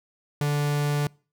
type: tone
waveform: 45% pulse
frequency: 146 Hz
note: D3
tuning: 10 cents flat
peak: -22 dBFS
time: 0.41-1.07 s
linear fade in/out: 2 ms
effects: noise-tail reverb RT60 0.4 s tail -26 dB re dry